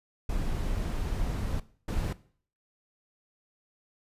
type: noise bursts at uneven times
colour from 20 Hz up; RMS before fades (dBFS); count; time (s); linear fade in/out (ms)
brown; -30; 2; 0.29-1.6 / 1.88-2.13; 5
effects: noise-tail reverb RT60 0.5 s tail -18 dB re dry + resampled to 32000 Hz